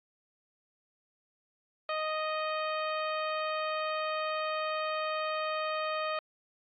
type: harmonic tone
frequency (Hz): 622.3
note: D#5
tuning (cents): 0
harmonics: 1 / 2 / 3 / 4 / 5 / 6 / 7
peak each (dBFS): -34 / -34 / -42 / -41 / -45 / -49 / -48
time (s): 1.89-6.19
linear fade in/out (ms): 2
effects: AAC 64 kbps